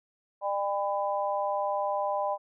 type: harmonic tone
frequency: 200 Hz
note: G3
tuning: 35 cents sharp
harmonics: 3 / 4 / 5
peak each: -30 / -31 / -32 dBFS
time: 0.41-2.38 s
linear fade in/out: 50 ms
effects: none